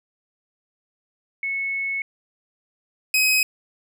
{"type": "tone pair in turn", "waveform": ["sine", "sawtooth"], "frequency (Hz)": [2200, 2531], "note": ["C#7", "D#7"], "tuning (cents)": [-14, 29], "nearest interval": "major second", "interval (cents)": 243, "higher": "second", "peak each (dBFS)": [-23, -13], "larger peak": "second", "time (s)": [[1.43, 2.02], [3.14, 3.43]], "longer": "first", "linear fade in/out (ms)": 2, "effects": []}